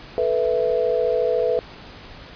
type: chord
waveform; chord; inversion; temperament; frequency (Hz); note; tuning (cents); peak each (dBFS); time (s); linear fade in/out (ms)
sine; A suspended second; none; equal; 440 / 493.9 / 659.3; A4 / B4 / E5; 0 / 0 / 0; -23 / -20 / -24; 0.18-1.59; 0
effects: pink hiss -41 dBFS RMS until 2.35 s + resampled to 11025 Hz